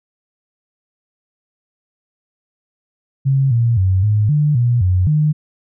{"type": "tone with pitch steps", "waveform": "sine", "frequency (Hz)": [135.6, 117.2, 94.1, 105.7, 148.9, 120.7, 91.5, 151.8], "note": ["C#3", "A#2", "F#2", "G#2", "D3", "B2", "F#2", "D#3"], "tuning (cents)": [-38, 10, 30, 31, 24, -39, -19, -42], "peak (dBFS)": -11, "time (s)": [3.25, 5.33], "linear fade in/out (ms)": 20, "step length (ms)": 260, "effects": []}